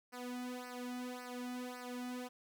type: tone with flanger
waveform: sawtooth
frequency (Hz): 248.2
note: B3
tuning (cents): +9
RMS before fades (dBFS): -44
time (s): 0.12-2.29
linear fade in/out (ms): 20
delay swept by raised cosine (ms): 0.28 to 1.88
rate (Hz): 1.8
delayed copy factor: -1
effects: none